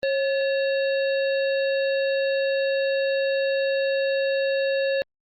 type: harmonic tone with a mistuned harmonic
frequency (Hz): 544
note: C#5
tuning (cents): -33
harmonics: 1 / 3 / 5 / 7 / 8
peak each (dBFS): -21 / -31 / -35 / -38 / -39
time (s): 0.03-5.02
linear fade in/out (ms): 0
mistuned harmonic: 3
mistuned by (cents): +87
effects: Opus 32 kbps